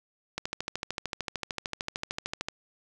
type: click train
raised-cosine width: 0.2 ms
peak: -14 dBFS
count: 29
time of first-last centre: 0.38-2.485 s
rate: 13.3 Hz
effects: none